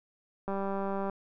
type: click train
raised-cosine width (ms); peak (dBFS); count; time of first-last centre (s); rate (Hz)
1; -21; 122; 0.48-1.097; 196
effects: none